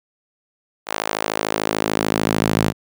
sawtooth tone with high-pass filter sweep, 53.5 Hz, A1, 48 cents flat, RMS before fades -21 dBFS, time 0.86-2.73 s, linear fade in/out 50 ms, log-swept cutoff 750 to 140 Hz, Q 0.97, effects none

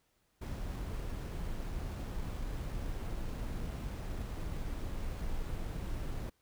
brown noise with sample-and-hold, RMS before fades -38 dBFS, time 0.41-6.3 s, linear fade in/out 10 ms, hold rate 11025 Hz, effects pink hiss -75 dBFS RMS until 6.41 s

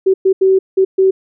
sine tone bursts at uneven times, 381.4 Hz, G4, 47 cents flat, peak -7 dBFS, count 5, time 0.06-0.14 / 0.25-0.33 / 0.41-0.59 / 0.77-0.85 / 0.98-1.11 s, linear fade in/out 10 ms, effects none

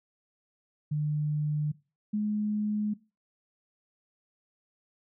sine tone pair in turn, 150 / 210.4 Hz, D3 / G#3, +37 / +23 cents, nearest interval tritone, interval 586 cents, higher second, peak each -26 dBFS, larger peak neither, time 0.91-1.72 / 2.13-2.94 s, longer neither, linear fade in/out 10 ms, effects noise-tail reverb RT60 0.3 s tail -20 dB re dry

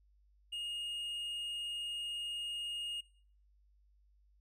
sine tone with tanh clipping, 2853 Hz, F7, 36 cents sharp, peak -39 dBFS, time 0.52-3.01 s, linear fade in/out 10 ms, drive 5 dB, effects noise-tail reverb RT60 0.5 s tail -19 dB re dry + added 50 Hz sine -65 dBFS peak until 4.4 s

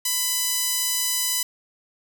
sawtooth tone with high-pass filter, 998 Hz, B5, 18 cents sharp, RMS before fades -24 dBFS, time 0.05-1.43 s, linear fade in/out 5 ms, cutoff 5200 Hz, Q 0.64, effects none

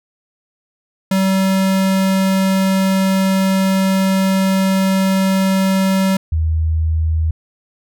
square / sine tone pair in turn, 191.4 / 79.87 Hz, G3 / D#2, -41 / +46 cents, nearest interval octave + minor third, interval 1513 cents, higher first, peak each -13 dBFS, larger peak neither, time 1.11-6.17 / 6.32-7.31 s, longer first, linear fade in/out 5 ms, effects none

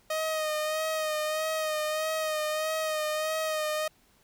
sawtooth tone with vibrato, 622.3 Hz, D#5, in tune, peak -24 dBFS, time 0.1-3.88 s, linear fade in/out 5 ms, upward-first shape sine, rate 1.6 Hz, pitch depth 32 cents each way, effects pink hiss -64 dBFS RMS until 4.23 s

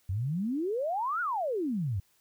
sine exponential two-way sweep, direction up then down, 87.31 to 1480 to 87.31 Hz, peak -28 dBFS, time 0.09-2 s, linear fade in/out 5 ms, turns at 1.21 s, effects white hiss -68 dBFS RMS until 2.2 s

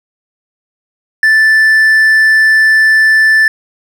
triangle tone, 1760 Hz, A6, in tune, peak -3 dBFS, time 1.23-3.48 s, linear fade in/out 2 ms, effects none

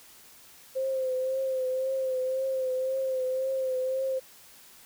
sine tone with vibrato, 522 Hz, C5, 4 cents flat, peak -26 dBFS, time 0.75-4.2 s, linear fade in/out 20 ms, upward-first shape triangle, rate 1.9 Hz, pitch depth 40 cents each way, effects white hiss -53 dBFS RMS until 4.85 s

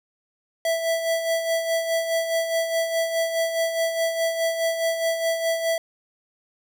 square tone with tremolo, 659.3 Hz, E5, in tune, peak -20 dBFS, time 0.65-5.78 s, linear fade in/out 2 ms, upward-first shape sine, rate 4.8 Hz, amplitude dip 55%, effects none

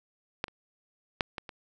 clicks, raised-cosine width 0.3 ms, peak -13 / -30 / -9 / -19 / -25 dBFS, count 5, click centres 0.441 / 0.482 / 1.208 / 1.382 / 1.492 s, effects none

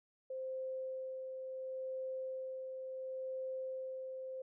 sine tone with tremolo, 522 Hz, C5, 4 cents flat, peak -38 dBFS, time 0.3-4.42 s, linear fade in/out 5 ms, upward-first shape sine, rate 0.71 Hz, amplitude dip 35%, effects none

